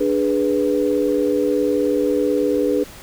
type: chord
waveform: sine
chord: G# diminished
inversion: second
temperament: equal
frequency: 293.7 / 415.3 / 493.9 Hz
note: D4 / G#4 / B4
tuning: 0 / 0 / 0 cents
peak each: -20 dBFS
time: 0-2.84 s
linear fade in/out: 10 ms
effects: pink hiss -40 dBFS RMS until 3.02 s